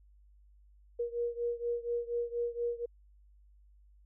sine beating tone pair, 473.4 / 477.6 Hz, A#4 / A#4, +27 / +42 cents, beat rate 4.2 Hz, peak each -34 / -36 dBFS, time 0.99-2.86 s, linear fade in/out 10 ms, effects added 50 Hz sine -58 dBFS peak until 4.05 s

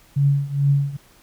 sine tone with tremolo, 140.9 Hz, C#3, 29 cents sharp, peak -12 dBFS, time 0.16-0.97 s, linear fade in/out 10 ms, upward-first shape triangle, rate 2.3 Hz, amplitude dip 90%, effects pink hiss -53 dBFS RMS until 1.22 s

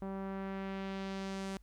sawtooth tone with low-pass filter sweep, 193.5 Hz, G3, 22 cents flat, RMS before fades -40 dBFS, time 0.02-1.57 s, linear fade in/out 0 ms, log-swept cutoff 950 to 9000 Hz, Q 1, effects added 50 Hz sine -56 dBFS peak until 1.62 s + pink hiss -75 dBFS RMS until 1.62 s

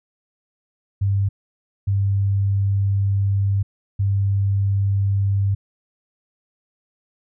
sine tone bursts at uneven times, 99 Hz, G2, 18 cents sharp, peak -16 dBFS, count 3, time 1.01-1.29 / 1.87-3.63 / 3.99-5.55 s, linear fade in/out 10 ms, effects none

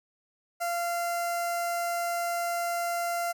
sawtooth tone with notch filter, 690 Hz, F5, 21 cents flat, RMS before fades -30 dBFS, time 0.6-3.33 s, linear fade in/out 20 ms, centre 3400 Hz, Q 1.1, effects none

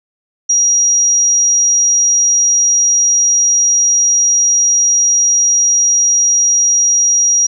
sine tone, 5730 Hz, F8, 44 cents sharp, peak -8 dBFS, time 0.49-7.47 s, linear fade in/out 10 ms, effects none

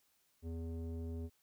square tone with low-pass filter, 82.41 Hz, E2, in tune, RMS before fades -42 dBFS, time 0.42-1.3 s, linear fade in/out 50 ms, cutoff 380 Hz, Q 1.8, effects white hiss -75 dBFS RMS until 1.42 s

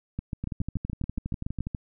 two click trains, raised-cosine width 5 ms, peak -19 / -18 dBFS, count 16 / 12, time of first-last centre 0.44-1.67 / 0.19-1.748 s, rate 12.2 / 7.06 Hz, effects none

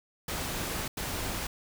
pink noise bursts at uneven times, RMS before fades -34 dBFS, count 2, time 0.28-0.88 / 0.97-1.47 s, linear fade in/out 5 ms, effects none

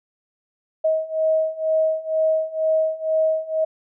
sine beating tone pair, 633 / 635.1 Hz, D#5 / D#5, +30 / +35 cents, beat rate 2.1 Hz, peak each -22 / -20 dBFS, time 0.84-3.65 s, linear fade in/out 10 ms, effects none

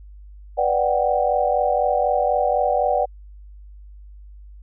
sine chord, G major seventh, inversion first, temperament equal, 493.9 / 587.3 / 740 / 784 Hz, B4 / D5 / F#5 / G5, 0 / 0 / 0 / 0 cents, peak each -24 / -21 / -21 / -24 dBFS, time 0.57-3.06 s, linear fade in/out 20 ms, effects added 50 Hz sine -39 dBFS peak until 4.62 s

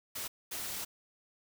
white noise bursts at uneven times, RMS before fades -39 dBFS, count 2, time 0.15-0.28 / 0.51-0.85 s, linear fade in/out 10 ms, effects none

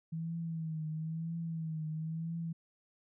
sine tone with vibrato, 161.2 Hz, E3, 38 cents flat, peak -35 dBFS, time 0.12-2.53 s, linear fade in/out 10 ms, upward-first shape triangle, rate 1 Hz, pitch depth 69 cents each way, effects none

